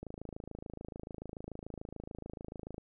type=click train; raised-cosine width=2 ms; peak=-29 dBFS; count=75; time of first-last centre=0.03-2.781 s; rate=26.9 Hz; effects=none